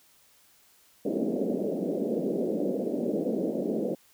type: band-pass noise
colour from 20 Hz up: pink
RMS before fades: -29 dBFS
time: 1.05-3.95 s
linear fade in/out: 5 ms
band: 190 to 580 Hz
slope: 48 dB/octave
effects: white hiss -61 dBFS RMS until 4.13 s